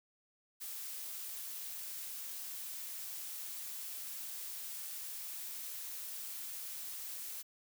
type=noise; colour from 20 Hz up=blue; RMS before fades=-44 dBFS; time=0.6-7.43 s; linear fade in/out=20 ms; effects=none